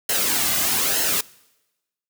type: noise with flanger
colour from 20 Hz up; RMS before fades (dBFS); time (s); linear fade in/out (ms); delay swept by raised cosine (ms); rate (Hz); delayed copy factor
white; -21; 0.09-1.21; 5; 0.84 to 2.24; 1.1; -0.6
effects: noise-tail reverb RT60 1.0 s tail -23 dB re dry

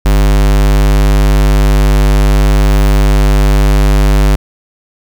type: tone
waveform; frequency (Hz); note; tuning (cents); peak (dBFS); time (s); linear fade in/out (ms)
square; 49.98; G1; +34; -6; 0.05-4.36; 10
effects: 8-bit

